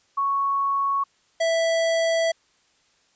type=tone pair in turn; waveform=sine / square; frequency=1108.7 / 659.2 Hz; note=C#6 / E5; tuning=0 / 0 cents; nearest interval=major sixth; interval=900 cents; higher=first; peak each=-20 dBFS; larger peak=neither; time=0.17-1.04 / 1.4-2.32 s; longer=second; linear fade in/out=10 ms; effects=white hiss -63 dBFS RMS until 3.15 s + resampled to 16000 Hz